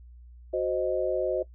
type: chord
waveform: sine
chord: C diminished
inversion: second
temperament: equal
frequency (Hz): 370 / 523.3 / 622.3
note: Gb4 / C5 / Eb5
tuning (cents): 0 / 0 / 0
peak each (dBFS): -29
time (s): 0.53-1.43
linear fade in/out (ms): 10
effects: noise-tail reverb RT60 0.1 s tail -19 dB re dry + added 60 Hz sine -46 dBFS peak until 1.54 s